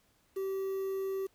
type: tone with quantisation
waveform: triangle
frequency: 385.7 Hz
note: G4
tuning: 28 cents flat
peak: -30 dBFS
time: 0.36-1.27 s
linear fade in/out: 10 ms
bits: 9
effects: pink hiss -70 dBFS RMS until 1.34 s